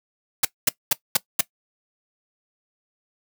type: noise bursts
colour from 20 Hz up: white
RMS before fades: -17 dBFS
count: 5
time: 0.43-1.41 s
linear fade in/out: 5 ms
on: 20 ms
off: 220 ms
effects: noise-tail reverb RT60 0.1 s tail -19 dB re dry + high-pass 100 Hz 12 dB/octave